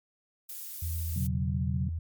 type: noise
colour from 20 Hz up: violet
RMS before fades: -40 dBFS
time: 0.49-1.27 s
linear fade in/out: 5 ms
type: tone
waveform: sine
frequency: 82.41 Hz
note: E2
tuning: in tune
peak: -30 dBFS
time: 0.82-1.99 s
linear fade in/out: 5 ms
type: chord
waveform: sine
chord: B suspended second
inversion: none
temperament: equal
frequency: 123.47 / 138.59 / 185 Hz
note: B2 / C#3 / F#3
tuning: 0 / 0 / 0 cents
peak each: -33 dBFS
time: 1.16-1.89 s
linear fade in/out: 5 ms
effects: MP3 96 kbps